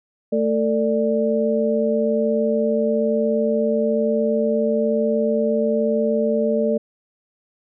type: tone cluster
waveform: sine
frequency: 221.7 / 447.9 / 589 Hz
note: A3 / A4 / D5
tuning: +13 / +31 / +5 cents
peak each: -21 dBFS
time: 0.32-6.78 s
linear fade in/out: 10 ms
effects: none